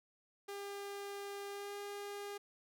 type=tone with pitch glide; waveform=sawtooth; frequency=401.4 to 405.8 Hz; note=G4 to G#4; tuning=+41 to -40 cents; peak=-39 dBFS; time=0.48-2.38 s; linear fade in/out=10 ms; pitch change=+19 cents; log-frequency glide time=1.49-1.76 s; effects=none